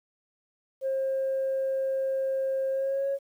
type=tone with pitch glide; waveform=sine; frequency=534 to 551.6 Hz; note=C5 to C#5; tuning=+35 to -9 cents; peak=-24 dBFS; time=0.81-3.19 s; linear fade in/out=50 ms; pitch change=+56 cents; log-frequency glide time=2.71-3.08 s; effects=tanh soft clip ceiling -22 dBFS + 10-bit